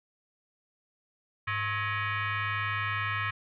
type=tone with frequency modulation; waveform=sine; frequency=104.1 Hz; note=G#2; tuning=5 cents sharp; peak=-28 dBFS; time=1.47-3.31 s; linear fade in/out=10 ms; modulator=593 Hz; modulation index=3.9; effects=none